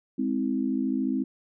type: chord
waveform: sine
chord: Ab augmented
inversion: none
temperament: equal with one note detuned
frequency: 207.7 / 261.6 / 322.1 Hz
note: Ab3 / C4 / E4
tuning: 0 / 0 / -40 cents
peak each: -30 / -26 / -31 dBFS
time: 0.18-1.24 s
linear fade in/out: 10 ms
effects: none